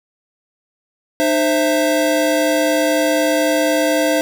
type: tone cluster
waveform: square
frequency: 304 / 526 / 660 Hz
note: D#4 / C5 / E5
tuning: -40 / +9 / +2 cents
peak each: -19 dBFS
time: 1.2-4.21 s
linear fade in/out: 0 ms
effects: none